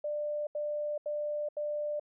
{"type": "tone bursts", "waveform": "sine", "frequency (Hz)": 594, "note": "D5", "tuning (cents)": 20, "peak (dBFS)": -31, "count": 4, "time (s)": [0.04, 1.997], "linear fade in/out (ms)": 5, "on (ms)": 430, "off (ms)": 79, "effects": []}